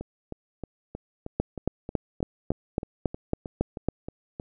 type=two click trains; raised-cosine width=2 ms; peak=-21 / -10 dBFS; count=15 / 10; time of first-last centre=0.01-4.399 / 1.4-3.886 s; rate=3.19 / 3.62 Hz; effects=none